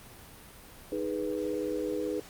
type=chord; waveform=sine; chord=G# minor; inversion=second; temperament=equal; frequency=311.1 / 415.3 / 493.9 Hz; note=D#4 / G#4 / B4; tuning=0 / 0 / 0 cents; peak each=-34 dBFS; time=0.92-2.2 s; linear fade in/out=2 ms; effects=pink hiss -50 dBFS RMS until 2.29 s + Opus 32 kbps